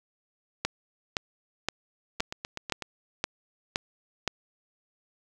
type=two click trains; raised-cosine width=0.2 ms; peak=-9 / -17 dBFS; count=8 / 6; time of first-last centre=0.65-4.277 / 2.2-2.823 s; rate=1.93 / 8.03 Hz; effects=none